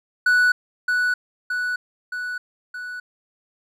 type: tone with echo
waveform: triangle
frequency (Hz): 1479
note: F#6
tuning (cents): -1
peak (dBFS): -12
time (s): 0.26-0.52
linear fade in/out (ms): 5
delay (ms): 620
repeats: 4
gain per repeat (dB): -4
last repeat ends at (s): 3
effects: none